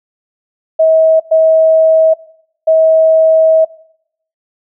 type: tone bursts at uneven times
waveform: sine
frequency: 641 Hz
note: E5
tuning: 49 cents flat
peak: -5 dBFS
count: 3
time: 0.79-1.2 / 1.31-2.14 / 2.67-3.65 s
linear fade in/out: 10 ms
effects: noise-tail reverb RT60 0.7 s tail -19 dB re dry